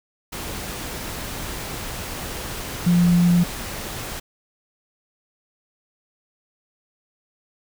sine tone in noise, 174.61 Hz, F3, in tune, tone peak -13 dBFS, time 2.86-3.44 s, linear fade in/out 10 ms, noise pink, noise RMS -31 dBFS, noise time 0.32-4.2 s, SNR +15 dB, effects none

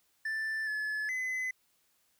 triangle tone with pitch steps, 1766 / 1717 / 2026 Hz, A6 / A6 / B6, +6 / -43 / +44 cents, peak -30 dBFS, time 0.25-1.51 s, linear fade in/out 5 ms, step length 420 ms, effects white hiss -72 dBFS RMS until 2.19 s

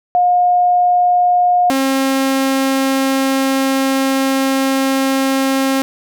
sine / sawtooth tone pair in turn, 715 / 268.5 Hz, F5 / C4, +41 / +45 cents, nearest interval octave + perfect fourth, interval 1696 cents, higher first, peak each -9 dBFS, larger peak neither, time 0.15-1.7 / 1.7-5.82 s, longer second, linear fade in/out 0 ms, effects none

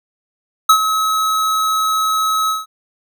square tone with ADSR envelope, 1284 Hz, E6, 46 cents flat, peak -5 dBFS, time 0.69-2.66 s, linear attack 7 ms, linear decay 77 ms, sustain -10 dB, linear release 170 ms, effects none

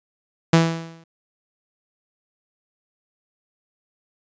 sawtooth tone with exponential decay, 164.81 Hz, E3, in tune, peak -6 dBFS, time 0.53-1.04 s, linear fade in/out 5 ms, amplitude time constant 110 ms, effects resampled to 16000 Hz

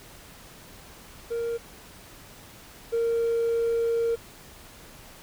triangle tone pair in turn, 466.2 / 463 Hz, A#4 / A#4, 0 / -12 cents, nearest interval unison, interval 12 cents, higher first, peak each -24 / -19 dBFS, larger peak second, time 1.3-1.58 / 2.92-4.16 s, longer second, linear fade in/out 20 ms, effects tanh soft clip ceiling -18 dBFS + pink hiss -48 dBFS RMS until 5.22 s

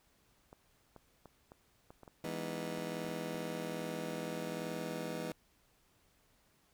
clicks, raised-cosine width 1 ms, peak -38 dBFS, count 12, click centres 0.529 / 0.963 / 1.257 / 1.519 / 1.905 / 2.033 / 2.078 / 2.276 / 2.783 / 3.048 / 3.091 / 3.345 s
20% pulse chord, E major seventh, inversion none, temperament just, 164.81 / 206 / 247.2 / 309 Hz, E3 / G#3 / B3 / D#4, 0 / -14 / +2 / -12 cents, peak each -38 / -40 / -40 / -42 dBFS, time 2.24-5.32 s, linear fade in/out 2 ms
effects pink hiss -71 dBFS RMS until 6.73 s

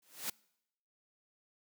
white noise with exponential growth, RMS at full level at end -34 dBFS, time 0.02-0.3 s, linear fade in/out 5 ms, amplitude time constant 60 ms, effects noise-tail reverb RT60 0.8 s tail -25 dB re dry + high-pass 150 Hz 12 dB/octave

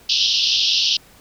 pink band-pass noise, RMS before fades -18 dBFS, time 0.09-0.97 s, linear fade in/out 5 ms, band 2800 to 5600 Hz, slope 96 dB/octave, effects pink hiss -49 dBFS RMS until 1.2 s

